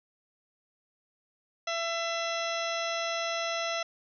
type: harmonic tone with a mistuned harmonic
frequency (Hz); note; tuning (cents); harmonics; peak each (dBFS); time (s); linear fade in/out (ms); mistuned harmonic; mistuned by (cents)
670; E5; +28; 1 / 2 / 3 / 4 / 5 / 6 / 8 / 9; -33 / -36 / -38 / -39 / -40 / -41 / -42 / -43; 1.67-3.83; 5; 8; -24
effects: none